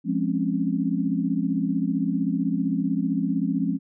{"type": "chord", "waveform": "sine", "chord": "Db major seventh", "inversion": "first", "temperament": "equal", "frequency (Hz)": [174.61, 207.7, 261.6, 277.2], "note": ["F3", "Ab3", "C4", "Db4"], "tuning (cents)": [0, 0, 0, 0], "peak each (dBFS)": -27, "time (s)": [0.04, 3.79], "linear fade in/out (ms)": 50, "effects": []}